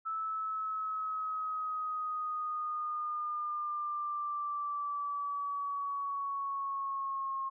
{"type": "linear sweep", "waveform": "sine", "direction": "down", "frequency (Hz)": [1313, 1076], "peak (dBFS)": -33, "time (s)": [0.05, 7.5], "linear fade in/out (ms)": 20, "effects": []}